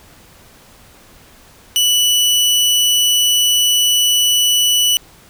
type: tone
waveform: sawtooth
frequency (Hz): 2960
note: F#7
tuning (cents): 0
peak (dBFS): -8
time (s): 1.76-4.97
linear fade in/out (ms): 0
effects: pink hiss -45 dBFS RMS until 5.29 s